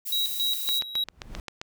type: noise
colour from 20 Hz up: violet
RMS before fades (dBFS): -32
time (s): 0.05-0.8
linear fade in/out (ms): 20
type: tone with tremolo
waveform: triangle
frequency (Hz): 3857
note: B7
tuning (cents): -42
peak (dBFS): -22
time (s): 0.12-1.04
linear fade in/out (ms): 5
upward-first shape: square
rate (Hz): 3.6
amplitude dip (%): 75
type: click train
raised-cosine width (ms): 0.2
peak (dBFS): -17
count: 8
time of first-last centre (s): 0.69-1.615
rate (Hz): 7.57
type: noise with exponential growth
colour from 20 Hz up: brown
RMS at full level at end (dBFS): -33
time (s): 0.99-1.4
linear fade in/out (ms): 1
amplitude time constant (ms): 89
effects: none